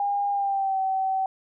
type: tone with pitch glide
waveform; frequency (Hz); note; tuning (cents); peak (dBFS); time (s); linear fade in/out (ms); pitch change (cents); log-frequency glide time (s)
sine; 808 to 765.3; G#5 to G5; -48 to -42; -22; 0-1.26; 2; -94; 0.31-0.79
effects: none

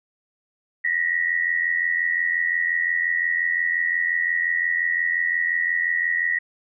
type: tone pair together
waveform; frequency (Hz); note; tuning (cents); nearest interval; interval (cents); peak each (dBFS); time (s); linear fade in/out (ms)
sine; 1864 / 1949.7; A#6 / B6; -1 / -23; minor second; 78; -23 / -22; 0.84-6.39; 10
effects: none

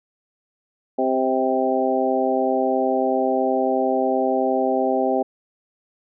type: harmonic tone with a mistuned harmonic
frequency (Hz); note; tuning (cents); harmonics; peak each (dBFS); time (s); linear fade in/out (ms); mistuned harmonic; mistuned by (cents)
130.81; C3; 0; 2 / 3 / 4 / 5 / 6; -24 / -24 / -24 / -24 / -24; 0.98-5.23; 10; 5; -21
effects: none

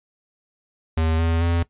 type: tone with pitch steps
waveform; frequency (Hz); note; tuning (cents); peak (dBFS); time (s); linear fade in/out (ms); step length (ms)
square; 80.5 / 82.67 / 84.89; E2 / E2 / F2; -41 / +6 / -49; -19; 0.97-1.63; 5; 220
effects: noise-tail reverb RT60 0.1 s tail -18 dB re dry + resampled to 8000 Hz

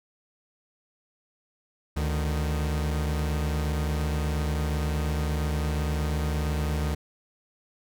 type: tone pair together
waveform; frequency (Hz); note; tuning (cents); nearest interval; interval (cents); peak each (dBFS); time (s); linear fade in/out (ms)
45% pulse; 73.3 / 155.15; D2 / D#3; -3 / -5; octave + minor second; 1298; -26 / -31; 1.96-6.95; 10
effects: none

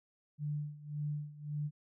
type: tone with tremolo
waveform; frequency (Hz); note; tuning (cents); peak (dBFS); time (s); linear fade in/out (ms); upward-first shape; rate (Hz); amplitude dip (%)
sine; 148.2; D3; +16; -33; 0.38-1.71; 50; sine; 1.8; 85
effects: none

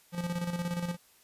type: tone with tremolo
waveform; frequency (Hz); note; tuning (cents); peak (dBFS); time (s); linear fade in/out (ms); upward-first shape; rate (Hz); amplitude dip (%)
square; 174.1; F3; -5; -30; 0.12-0.97; 50; square; 17; 55
effects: white hiss -62 dBFS RMS until 1.23 s + resampled to 32000 Hz

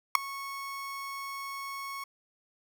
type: tone with ADSR envelope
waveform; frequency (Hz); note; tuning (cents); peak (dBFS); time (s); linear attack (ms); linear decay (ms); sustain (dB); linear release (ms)
30% pulse; 1102; C#6; -11; -10; 0.15-2.04; 3; 4; -24; 5
effects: none

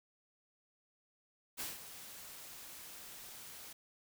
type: noise with ADSR envelope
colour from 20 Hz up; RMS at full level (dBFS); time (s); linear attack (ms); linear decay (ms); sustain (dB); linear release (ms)
white; -40; 1.57-3.73; 34; 170; -11; 6
effects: none

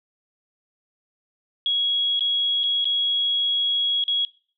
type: tone with dropouts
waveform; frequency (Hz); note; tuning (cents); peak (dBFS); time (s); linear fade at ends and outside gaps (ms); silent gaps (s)
sine; 3322; G#7; 0; -19; 1.66-4.25; 1; 2.194-2.207 / 2.634-2.638 / 2.844-2.854 / 4.039-4.08
effects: noise-tail reverb RT60 0.5 s tail -22 dB re dry

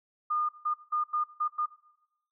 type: tone bursts at uneven times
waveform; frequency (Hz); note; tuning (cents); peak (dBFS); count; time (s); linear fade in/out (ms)
sine; 1217; D#6; -39; -26; 6; 0.3-0.49 / 0.65-0.74 / 0.92-1.04 / 1.13-1.24 / 1.4-1.48 / 1.58-1.66; 10
effects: noise-tail reverb RT60 0.9 s tail -17 dB re dry

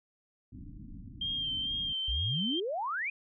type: low-pass noise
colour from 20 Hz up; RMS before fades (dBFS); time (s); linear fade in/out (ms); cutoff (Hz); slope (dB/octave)
pink; -46; 0.52-1.93; 2; 310; 96
type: tone with vibrato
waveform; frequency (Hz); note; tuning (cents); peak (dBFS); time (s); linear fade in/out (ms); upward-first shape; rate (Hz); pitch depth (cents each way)
sine; 3170; G7; +19; -31; 1.21-2.6; 5; sine; 2.2; 38
type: exponential sweep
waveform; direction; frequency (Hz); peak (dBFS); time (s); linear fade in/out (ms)
sine; up; 52.8 to 2526; -31; 2.08-3.1; 5
effects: none

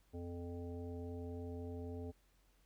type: harmonic tone with a mistuned harmonic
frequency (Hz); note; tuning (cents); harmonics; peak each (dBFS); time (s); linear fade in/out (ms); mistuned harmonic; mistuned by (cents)
86.8; F2; -10; 1 / 3 / 5 / 7 / 9; -45 / -48 / -49 / -57 / -60; 0.13-2.12; 20; 3; -24
effects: added 46 Hz sine -70 dBFS peak until 2.65 s + pink hiss -75 dBFS RMS until 2.65 s

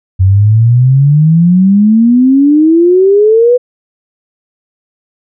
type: exponential sweep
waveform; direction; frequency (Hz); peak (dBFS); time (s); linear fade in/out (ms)
sine; up; 91.9 to 501; -3; 0.19-3.58; 20
effects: none

